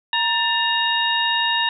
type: harmonic tone with a mistuned harmonic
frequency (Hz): 938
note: A#5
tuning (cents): +11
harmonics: 1 / 2 / 3 / 4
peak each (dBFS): -23 / -23 / -23 / -23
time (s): 0.13-1.69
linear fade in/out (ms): 2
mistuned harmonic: 2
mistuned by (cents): -88
effects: none